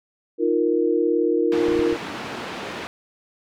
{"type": "chord", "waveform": "sine", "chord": "Eb suspended second", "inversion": "none", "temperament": "equal", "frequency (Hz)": [311.1, 349.2, 466.2], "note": ["Eb4", "F4", "Bb4"], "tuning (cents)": [0, 0, 0], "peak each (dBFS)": [-23, -21, -21], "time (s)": [0.38, 1.97], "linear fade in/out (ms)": 50}
{"type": "band-pass noise", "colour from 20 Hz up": "pink", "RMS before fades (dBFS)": -32, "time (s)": [1.52, 2.87], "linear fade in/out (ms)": 0, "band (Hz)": [200, 3200], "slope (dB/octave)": 12}
{"type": "clicks", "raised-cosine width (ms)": 5, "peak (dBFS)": [-24, -28, -28, -20, -25], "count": 5, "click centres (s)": [1.685, 1.721, 1.757, 1.793, 1.927]}
{"effects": []}